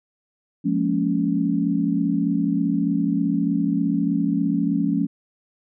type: chord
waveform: sine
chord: Bb minor seventh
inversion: second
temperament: just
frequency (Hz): 174.81 / 209.8 / 233.1 / 279.7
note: F3 / Ab3 / Bb3 / Db4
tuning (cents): +2 / +18 / 0 / +16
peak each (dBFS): -24 / -24 / -28 / -22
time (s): 0.64-5.07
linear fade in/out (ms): 20
effects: none